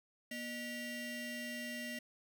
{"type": "ring-modulated tone", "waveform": "30% pulse", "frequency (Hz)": 850, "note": "G#5", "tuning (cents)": 40, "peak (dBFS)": -35, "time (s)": [0.31, 1.99], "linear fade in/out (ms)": 5, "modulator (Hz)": 1090, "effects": []}